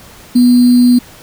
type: tone with sample-and-hold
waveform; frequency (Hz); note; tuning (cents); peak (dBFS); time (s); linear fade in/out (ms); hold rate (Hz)
sine; 245.7; B3; -9; -4; 0.35-0.99; 10; 4410
effects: pink hiss -38 dBFS RMS until 1.22 s